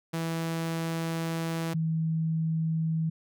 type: tone pair in turn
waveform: sawtooth / sine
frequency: 164.4 / 161.02 Hz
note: E3 / E3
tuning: -4 / -40 cents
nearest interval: unison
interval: 36 cents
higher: first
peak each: -25 dBFS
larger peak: neither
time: 0.13-1.74 / 1.74-3.1 s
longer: first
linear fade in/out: 10 ms
effects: none